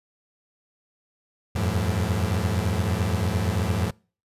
30% pulse tone cluster, 84.6 / 93.4 / 107.8 Hz, E2 / F#2 / A2, +45 / +17 / -35 cents, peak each -24 dBFS, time 1.55-3.91 s, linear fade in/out 10 ms, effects noise-tail reverb RT60 0.4 s tail -26 dB re dry + resampled to 32000 Hz

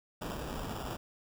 pink noise with sample-and-hold, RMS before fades -39 dBFS, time 0.21-0.97 s, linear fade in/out 10 ms, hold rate 2100 Hz, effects none

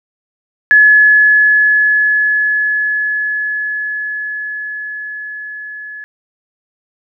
sine tone with level ramp, 1705 Hz, G#6, 45 cents sharp, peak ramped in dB -3 to -26 dBFS, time 0.71-6.04 s, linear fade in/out 0 ms, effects none

